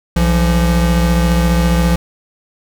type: tone pair together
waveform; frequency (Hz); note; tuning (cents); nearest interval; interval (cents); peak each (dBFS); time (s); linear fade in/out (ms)
square; 61.74 / 170.54; B1 / F3; 0 / -41; octave + tritone; 1759; -14 / -14; 0.16-1.96; 5
effects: none